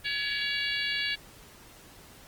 harmonic tone with a mistuned harmonic, 563 Hz, C#5, 27 cents sharp, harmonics 3 / 4 / 5 / 6 / 7 / 8, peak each -33 / -34 / -35 / -36 / -36 / -37 dBFS, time 0.04-1.16 s, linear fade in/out 20 ms, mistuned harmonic 4, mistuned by +19 cents, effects pink hiss -52 dBFS RMS until 2.27 s + Opus 24 kbps

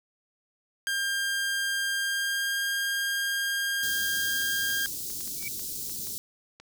sawtooth tone with pitch glide, 1600 to 1610.2 Hz, G6 to G6, +35 to +46 cents, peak -23 dBFS, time 0.87-4.86 s, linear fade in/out 0 ms, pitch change +11 cents, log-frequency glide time 1.95-2.59 s
white band-stop noise, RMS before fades -35 dBFS, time 3.83-6.18 s, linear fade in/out 0 ms, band 390 to 4400 Hz, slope 24 dB/octave
clicks, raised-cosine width 0.2 ms, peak -30 dBFS, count 10, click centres 4.416 / 4.703 / 5.102 / 5.207 / 5.276 / 5.426 / 5.595 / 5.896 / 6.071 / 6.6 s
sine tone with exponential growth, 2290 Hz, D7, 44 cents flat, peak -30 dBFS, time 5.35-5.48 s, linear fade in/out 2 ms, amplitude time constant 27 ms
effects none

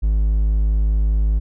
triangle tone, 52.5 Hz, G#1, 19 cents sharp, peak -12 dBFS, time 0.02-1.4 s, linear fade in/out 20 ms, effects none

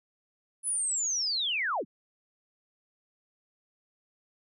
sine linear sweep, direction down, 10290 to 130.81 Hz, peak -27 dBFS, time 0.63-1.85 s, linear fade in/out 50 ms, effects none

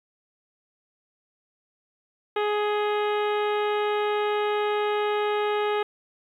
harmonic tone with a mistuned harmonic, 417.8 Hz, G#4, 10 cents sharp, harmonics 1 / 2 / 3 / 4 / 5 / 6 / 7 / 8 / 9, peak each -24 / -29 / -32 / -37 / -38 / -40 / -42 / -43 / -44 dBFS, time 2.36-5.83 s, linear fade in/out 5 ms, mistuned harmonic 8, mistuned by -47 cents, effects 10-bit

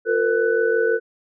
sine tone cluster, 354 / 453.5 / 499.5 / 1493 Hz, F4 / A#4 / B4 / F#6, +23 / -48 / +20 / +15 cents, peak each -27 / -18 / -24 / -24 dBFS, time 0.05-1 s, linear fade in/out 50 ms, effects none

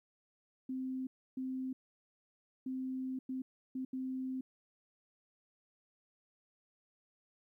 sine tone bursts at uneven times, 260 Hz, C4, 11 cents flat, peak -36 dBFS, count 6, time 0.69-1.07 / 1.37-1.73 / 2.66-3.19 / 3.29-3.42 / 3.75-3.85 / 3.93-4.41 s, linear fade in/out 5 ms, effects 13-bit

